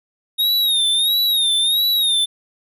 square tone with vibrato, 3729 Hz, A#7, in tune, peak -15 dBFS, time 0.38-2.26 s, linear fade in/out 20 ms, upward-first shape sine, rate 1.5 Hz, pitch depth 95 cents each way, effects none

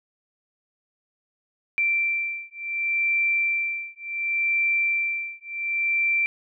sine beating tone pair, 2349 / 2349.69 Hz, D7 / D7, 0 / 0 cents, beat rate 0.69 Hz, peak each -25 dBFS, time 1.78-6.26 s, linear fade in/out 0 ms, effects none

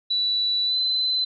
sine tone with pitch glide, 3951 to 4039 Hz, B7 to B7, 0 to +38 cents, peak -20 dBFS, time 0.1-1.25 s, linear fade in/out 10 ms, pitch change +38 cents, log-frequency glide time 0.65-0.77 s, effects none

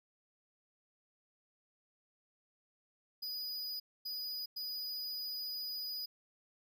square tone bursts at uneven times, 4943 Hz, D#8, 12 cents flat, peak -39 dBFS, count 3, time 3.22-3.8 / 4.05-4.46 / 4.56-6.06 s, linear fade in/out 10 ms, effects none

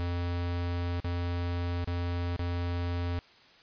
square tone with dropouts, 87.31 Hz, F2, in tune, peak -30 dBFS, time 0-3.19 s, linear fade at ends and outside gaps 0 ms, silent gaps 1.001-1.045 / 1.844-1.875 / 2.363-2.393 s, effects white hiss -57 dBFS RMS until 3.62 s + resampled to 11025 Hz

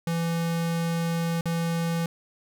square tone with dropouts, 167.3 Hz, E3, 26 cents sharp, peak -25 dBFS, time 0.07-2.06 s, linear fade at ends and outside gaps 2 ms, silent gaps 1.41-1.456 s, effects none

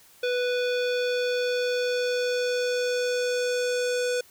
square tone with low-pass filter sweep, 493.9 Hz, B4, in tune, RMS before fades -26 dBFS, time 0.23-4.21 s, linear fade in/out 5 ms, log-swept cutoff 3700 to 7500 Hz, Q 1.7, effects white hiss -55 dBFS RMS until 4.3 s

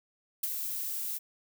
violet noise with ADSR envelope, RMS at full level -29 dBFS, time 0.43-1.19 s, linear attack 7 ms, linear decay 32 ms, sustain -6 dB, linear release 25 ms, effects none

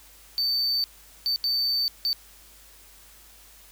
triangle tone bursts at uneven times, 4563 Hz, C#8, 49 cents sharp, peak -21 dBFS, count 4, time 0.38-0.84 / 1.26-1.36 / 1.44-1.88 / 2.05-2.13 s, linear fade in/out 0 ms, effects added 50 Hz sine -56 dBFS peak until 3.71 s + white hiss -52 dBFS RMS until 3.71 s

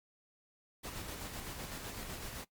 pink noise with tremolo, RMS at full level -43 dBFS, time 0.83-2.45 s, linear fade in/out 20 ms, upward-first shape square, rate 7.9 Hz, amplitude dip 30%, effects noise-tail reverb RT60 0.1 s tail -19 dB re dry + Opus 48 kbps

